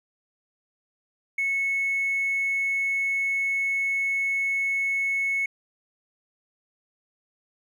sine tone with hard clipping, 2200 Hz, C#7, 14 cents flat, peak -23 dBFS, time 1.38-5.46 s, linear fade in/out 5 ms, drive 1 dB, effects none

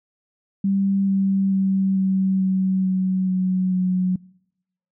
sine tone with pitch steps, 196 / 194.2 / 192.41 / 190.64 / 188.89 / 187.15 / 185.43 / 183.72 Hz, G3 / G3 / G3 / G3 / F#3 / F#3 / F#3 / F#3, 0 / -16 / -32 / -48 / +36 / +20 / +4 / -12 cents, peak -17 dBFS, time 0.64-4.16 s, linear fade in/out 5 ms, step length 440 ms, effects noise-tail reverb RT60 0.8 s tail -24 dB re dry

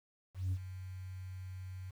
sine tone with ADSR envelope, 93 Hz, F#2, 9 cents sharp, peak -28 dBFS, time 0.34-1.91 s, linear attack 180 ms, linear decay 59 ms, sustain -14 dB, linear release 12 ms, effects tanh soft clip ceiling -30 dBFS + 10-bit

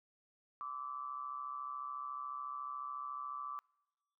sine tone with amplitude modulation, 1161 Hz, D6, 20 cents flat, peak -37 dBFS, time 0.61-3.59 s, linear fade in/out 0 ms, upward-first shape sine, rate 134 Hz, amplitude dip 70%, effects noise-tail reverb RT60 1.0 s tail -26 dB re dry

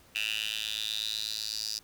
10% pulse tone with high-pass filter sweep, 108.1 Hz, A2, 30 cents flat, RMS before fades -34 dBFS, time 0.15-1.79 s, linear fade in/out 5 ms, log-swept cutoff 2700 to 5000 Hz, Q 6.2, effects pink hiss -59 dBFS RMS until 1.83 s

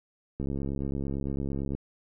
click train, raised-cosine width 3 ms, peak -20 dBFS, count 94, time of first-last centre 0.4-1.75 s, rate 68.9 Hz, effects none

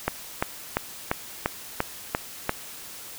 click train, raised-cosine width 0.5 ms, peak -7 dBFS, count 8, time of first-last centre 0.08-2.494 s, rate 2.9 Hz, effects white hiss -41 dBFS RMS until 3.18 s

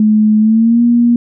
sine tone with pitch glide, 214.3 to 237.8 Hz, A3 to A#3, -45 to +35 cents, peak -6 dBFS, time 0-1.16 s, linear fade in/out 2 ms, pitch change +180 cents, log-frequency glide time 0.39-0.82 s, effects none

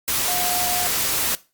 sine tone in noise, 717 Hz, F5, 45 cents sharp, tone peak -27 dBFS, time 0.28-0.87 s, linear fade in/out 0 ms, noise white, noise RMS -22 dBFS, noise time 0.08-1.35 s, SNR -8 dB, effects noise-tail reverb RT60 0.3 s tail -19 dB re dry + Opus 48 kbps

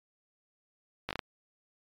slowing click train, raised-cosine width 0.3 ms, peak -17 dBFS, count 5, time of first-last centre 1.09-1.192 s, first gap 17 ms, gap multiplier 1.28, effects MP3 96 kbps

